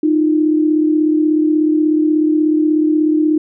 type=tone pair together; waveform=sine; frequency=307.5 / 344 Hz; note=D#4 / F4; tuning=-20 / -26 cents; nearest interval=major second; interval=194 cents; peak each=-11 / -19 dBFS; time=0.03-3.38 s; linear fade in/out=5 ms; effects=none